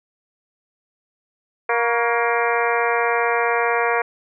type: harmonic tone with a mistuned harmonic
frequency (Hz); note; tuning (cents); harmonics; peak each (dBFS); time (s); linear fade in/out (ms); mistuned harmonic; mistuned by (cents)
235.5; A#3; +18; 2 / 3 / 4 / 5 / 6 / 7 / 8 / 9 / 10; -22 / -24 / -25 / -26 / -27 / -27 / -28 / -29 / -29; 1.69-4.02; 5; 5; -71
effects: none